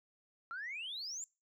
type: exponential sweep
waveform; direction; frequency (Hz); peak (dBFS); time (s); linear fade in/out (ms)
sine; up; 1330 to 7430; -39; 0.51-1.24; 0
effects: noise-tail reverb RT60 0.3 s tail -26 dB re dry + tanh soft clip ceiling -36 dBFS